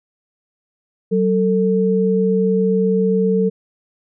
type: tone pair together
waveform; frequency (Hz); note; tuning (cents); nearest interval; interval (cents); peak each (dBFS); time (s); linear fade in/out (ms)
sine; 188.84 / 446.3; F#3 / A4; +36 / +25; octave + minor third; 1489; -16; 1.11-3.5; 20
effects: none

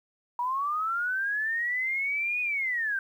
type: linear two-way sweep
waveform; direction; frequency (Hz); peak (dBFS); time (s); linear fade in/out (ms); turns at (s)
sine; up then down; 952 to 2489 to 1537; -26; 0.39-2.99; 2; 2.41
effects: 10-bit

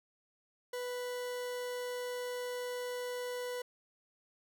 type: tone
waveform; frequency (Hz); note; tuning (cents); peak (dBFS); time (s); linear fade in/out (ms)
40% pulse; 493.9; B4; 0; -36; 0.73-3.62; 5
effects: none

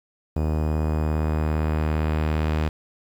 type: tone with low-pass filter sweep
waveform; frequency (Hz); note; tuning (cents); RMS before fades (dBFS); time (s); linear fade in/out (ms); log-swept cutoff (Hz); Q
sawtooth; 77.5; D#2; -6; -23; 0.36-2.69; 5; 770 to 3600; 0.73
effects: 8-bit

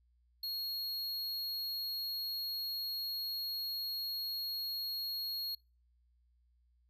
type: tone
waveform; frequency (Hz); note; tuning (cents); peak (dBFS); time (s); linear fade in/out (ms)
square; 4301; C8; +47; -37; 0.43-5.55; 5
effects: noise-tail reverb RT60 0.3 s tail -24 dB re dry + added 60 Hz sine -68 dBFS peak until 6.89 s

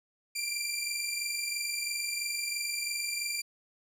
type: tone pair together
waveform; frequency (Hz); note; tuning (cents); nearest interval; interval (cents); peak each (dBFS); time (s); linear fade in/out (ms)
15% pulse; 2354 / 2377; D7 / D7; +3 / +20; unison; 17; -29 / -27; 0.35-3.42; 10
effects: none

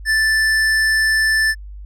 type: tone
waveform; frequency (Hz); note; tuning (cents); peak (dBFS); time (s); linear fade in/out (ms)
square; 1760; A6; 0; -14; 0.05-1.55; 50
effects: added 50 Hz sine -31 dBFS peak until 1.85 s + low-pass 10000 Hz 12 dB/octave

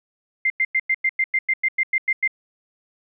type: tone bursts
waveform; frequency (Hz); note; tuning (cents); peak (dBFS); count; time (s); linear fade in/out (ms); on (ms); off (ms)
sine; 2093; C7; 0; -16; 13; 0.45-2.277; 5; 51; 97
effects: none

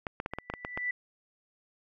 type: clicks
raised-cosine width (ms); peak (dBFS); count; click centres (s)
0.5; -18; 9; 0.068 / 0.201 / 0.261 / 0.336 / 0.386 / 0.5 / 0.538 / 0.649 / 0.775
type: tone with exponential growth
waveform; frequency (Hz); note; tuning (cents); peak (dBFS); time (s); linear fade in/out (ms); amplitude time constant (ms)
sine; 1975.5; B6; 0; -27; 0.31-0.91; 5; 130
effects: none

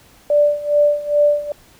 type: tone with tremolo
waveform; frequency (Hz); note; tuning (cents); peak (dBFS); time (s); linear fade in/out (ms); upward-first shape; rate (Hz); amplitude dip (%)
sine; 587.3; D5; 0; -9; 0.3-1.52; 2; sine; 2.4; 85
effects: pink hiss -49 dBFS RMS until 1.79 s

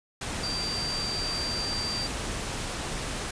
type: tone in noise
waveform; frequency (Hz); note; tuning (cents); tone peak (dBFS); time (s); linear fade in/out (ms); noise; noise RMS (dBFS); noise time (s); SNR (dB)
sine; 4699; D8; 0; -30; 0.43-2.07; 5; pink; -33; 0.21-3.31; 0
effects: resampled to 22050 Hz

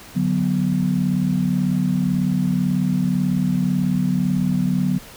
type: chord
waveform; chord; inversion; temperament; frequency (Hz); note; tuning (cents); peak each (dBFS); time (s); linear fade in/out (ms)
sine; B minor; first; equal; 146.83 / 185 / 246.9; D3 / F#3 / B3; 0 / 0 / 0; -23 / -19 / -23; 0.15-4.99; 20
effects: pink hiss -41 dBFS RMS until 5.16 s

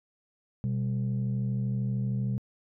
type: tone pair together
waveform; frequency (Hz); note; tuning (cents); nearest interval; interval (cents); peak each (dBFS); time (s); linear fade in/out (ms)
sine; 124.73 / 197.7; B2 / G3; +18 / +15; minor sixth; 797; -26 / -30; 0.64-2.38; 0
effects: tanh soft clip ceiling -23 dBFS

